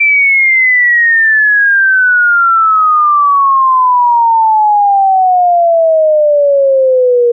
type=exponential sweep; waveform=sine; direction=down; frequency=2349 to 472.5 Hz; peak=-5 dBFS; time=0-7.32 s; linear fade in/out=10 ms; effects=none